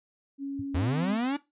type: tone with pitch glide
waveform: sine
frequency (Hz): 277.2 to 258.6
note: C#4 to C4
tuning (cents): 0 to -20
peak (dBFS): -31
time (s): 0.38-1.19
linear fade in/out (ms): 50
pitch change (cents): -120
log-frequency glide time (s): 0.79-0.85
type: tone with exponential decay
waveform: sine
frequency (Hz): 105.1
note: G#2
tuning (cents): +21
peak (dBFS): -32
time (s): 0.59-0.66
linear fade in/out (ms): 5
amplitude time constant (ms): 15
type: linear sweep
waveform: 45% pulse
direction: up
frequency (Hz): 74.3 to 293.8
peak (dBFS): -26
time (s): 0.74-1.37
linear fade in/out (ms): 10
effects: noise-tail reverb RT60 0.2 s tail -17 dB re dry + resampled to 8000 Hz